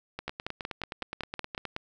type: two click trains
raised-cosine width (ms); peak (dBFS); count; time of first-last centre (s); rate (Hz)
0.3; -17 / -19; 9 / 15; 0.28-1.764 / 0.19-1.653; 5.39 / 9.57
effects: none